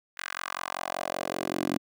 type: tone with high-pass filter sweep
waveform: 10% pulse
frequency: 45.25 Hz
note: F#1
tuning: 38 cents flat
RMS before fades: -33 dBFS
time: 0.17-1.78 s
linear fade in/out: 10 ms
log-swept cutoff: 1700 to 270 Hz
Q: 2.3
effects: none